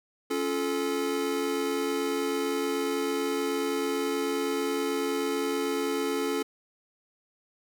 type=chord; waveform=square; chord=Db augmented; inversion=none; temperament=just; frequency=277.2 / 346.5 / 433.1 Hz; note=Db4 / F4 / A4; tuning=0 / -14 / -27 cents; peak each=-32 / -35 / -30 dBFS; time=0.3-6.43 s; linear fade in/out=10 ms; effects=none